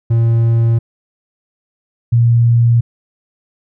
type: tone pair in turn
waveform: triangle / sine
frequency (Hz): 115.4 / 117.82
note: A#2 / A#2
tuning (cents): -17 / +19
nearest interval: unison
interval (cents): 36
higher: second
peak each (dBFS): -7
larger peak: neither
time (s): 0.1-0.79 / 2.12-2.81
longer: neither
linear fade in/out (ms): 10
effects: none